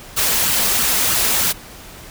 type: noise with flanger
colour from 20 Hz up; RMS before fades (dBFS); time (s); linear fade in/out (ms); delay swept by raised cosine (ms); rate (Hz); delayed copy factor
white; -17; 0.16-1.53; 20; 0.64 to 4.74; 3.1; +0.5
effects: pink hiss -38 dBFS RMS until 2.1 s